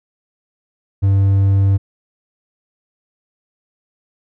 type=tone; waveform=triangle; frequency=98 Hz; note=G2; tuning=in tune; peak=-8 dBFS; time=1.02-1.78 s; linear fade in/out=20 ms; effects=none